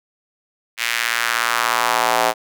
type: tone with high-pass filter sweep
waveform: square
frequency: 58.4 Hz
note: A#1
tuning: 4 cents sharp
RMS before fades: -19 dBFS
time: 0.77-2.34 s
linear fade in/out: 50 ms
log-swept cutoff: 2200 to 680 Hz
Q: 1.9
effects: none

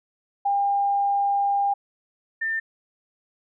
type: tone pair in turn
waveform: sine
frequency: 802 / 1796.3 Hz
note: G5 / A6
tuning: +39 / +35 cents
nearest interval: octave + major second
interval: 1396 cents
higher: second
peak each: -19 / -23 dBFS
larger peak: first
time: 0.45-1.74 / 2.41-2.6 s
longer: first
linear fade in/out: 10 ms
effects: none

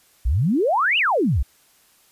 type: exponential two-way sweep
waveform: sine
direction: up then down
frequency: 51.5 to 2994 to 51.5 Hz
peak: -16 dBFS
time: 0.25-1.43 s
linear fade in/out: 10 ms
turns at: 0.98 s
effects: white hiss -57 dBFS RMS until 2.11 s + resampled to 32000 Hz

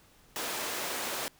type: high-pass noise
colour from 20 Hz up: pink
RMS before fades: -35 dBFS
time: 0.36-1.28 s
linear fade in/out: 0 ms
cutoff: 390 Hz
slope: 12 dB/octave
effects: pink hiss -61 dBFS RMS until 1.39 s

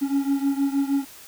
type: beating tone pair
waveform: triangle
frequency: 275.5 / 281.9 Hz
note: C#4 / C#4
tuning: -11 / +29 cents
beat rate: 6.4 Hz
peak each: -20 / -23 dBFS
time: 0.01-1.05 s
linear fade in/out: 20 ms
effects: white hiss -45 dBFS RMS until 1.27 s

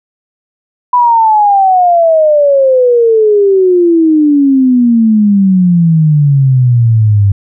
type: exponential sweep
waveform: sine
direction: down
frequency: 996 to 98 Hz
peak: -4 dBFS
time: 0.93-7.32 s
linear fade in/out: 5 ms
effects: none

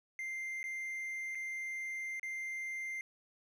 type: tone with dropouts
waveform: triangle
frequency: 2093 Hz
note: C7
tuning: in tune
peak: -36 dBFS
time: 0.19-3.01 s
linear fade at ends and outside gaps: 1 ms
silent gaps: 0.63-0.64 / 1.349-1.353 / 2.196-2.23 s
effects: none

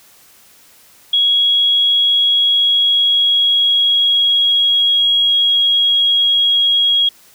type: tone with pitch glide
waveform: sine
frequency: 3322 to 3297 Hz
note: G#7 to G#7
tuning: 0 to -13 cents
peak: -10 dBFS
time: 1.13-7.09 s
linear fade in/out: 5 ms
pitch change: -13 cents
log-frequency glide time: 2.08-5.57 s
effects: white hiss -47 dBFS RMS until 7.34 s

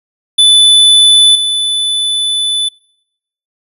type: tone with level steps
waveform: square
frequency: 3494 Hz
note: A7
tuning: 13 cents flat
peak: -4 / -12 dBFS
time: 0.38-2.69 s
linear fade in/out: 10 ms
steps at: 1.35 s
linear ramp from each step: 5 ms
effects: noise-tail reverb RT60 0.8 s tail -26 dB re dry + resampled to 32000 Hz

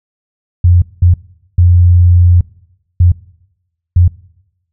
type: tone bursts at uneven times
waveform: sine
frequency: 88.1 Hz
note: F2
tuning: 16 cents sharp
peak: -3 dBFS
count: 5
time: 0.64-0.82 / 1.02-1.14 / 1.58-2.41 / 3-3.12 / 3.96-4.08 s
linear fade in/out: 5 ms
effects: noise-tail reverb RT60 0.9 s tail -22 dB re dry

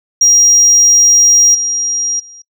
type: tone with level steps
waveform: sine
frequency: 5700 Hz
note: F8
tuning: 34 cents sharp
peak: -3 / -13 / -33 dBFS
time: 0.21-2.42 s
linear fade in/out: 5 ms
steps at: 1.54 / 2.19 s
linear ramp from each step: 10 ms
effects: noise-tail reverb RT60 0.1 s tail -23 dB re dry + tanh soft clip ceiling -2 dBFS

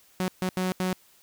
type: tone bursts at uneven times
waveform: sawtooth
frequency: 184.7 Hz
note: F#3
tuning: 3 cents flat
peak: -21 dBFS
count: 4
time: 0.2-0.28 / 0.42-0.49 / 0.57-0.72 / 0.8-0.93 s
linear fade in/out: 0 ms
effects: white hiss -59 dBFS RMS until 1.22 s

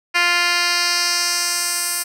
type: tone with band-pass filter sweep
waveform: 10% pulse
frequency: 349.2 Hz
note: F4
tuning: in tune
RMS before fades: -19 dBFS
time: 0.14-2.04 s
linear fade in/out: 20 ms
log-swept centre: 2800 to 10000 Hz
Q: 1.5
effects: none

